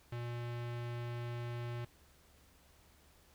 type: tone with low-pass filter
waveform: square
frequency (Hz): 119.6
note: A#2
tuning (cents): +45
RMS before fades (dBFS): -41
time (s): 0.12-1.85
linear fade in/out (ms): 5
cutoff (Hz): 3100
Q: 1.1
effects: added 71 Hz sine -68 dBFS peak until 3.34 s + pink hiss -66 dBFS RMS until 3.34 s